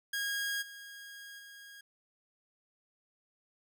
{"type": "tone with level steps", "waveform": "sawtooth", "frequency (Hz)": 1635, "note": "G#6", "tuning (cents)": -28, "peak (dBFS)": [-29, -43, -46], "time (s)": [0.13, 1.81], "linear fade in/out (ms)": 5, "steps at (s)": [0.61, 1.38], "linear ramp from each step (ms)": 20, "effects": []}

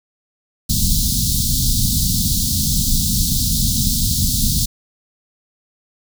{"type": "band-stop noise", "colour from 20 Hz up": "pink", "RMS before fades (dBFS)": -17, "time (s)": [0.69, 4.66], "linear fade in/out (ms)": 10, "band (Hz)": [240, 3800], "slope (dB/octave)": 48, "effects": []}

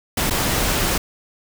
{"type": "noise with dropouts", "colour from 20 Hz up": "pink", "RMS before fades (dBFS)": -20, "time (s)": [0.17, 0.98], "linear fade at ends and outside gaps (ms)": 5, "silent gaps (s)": [0.299, 0.307], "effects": []}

